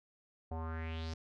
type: tone with low-pass filter sweep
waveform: square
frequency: 80.9 Hz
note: E2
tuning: 32 cents flat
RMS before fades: -40 dBFS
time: 0.51-1.14 s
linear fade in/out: 5 ms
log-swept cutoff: 720 to 5600 Hz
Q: 3.8
effects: none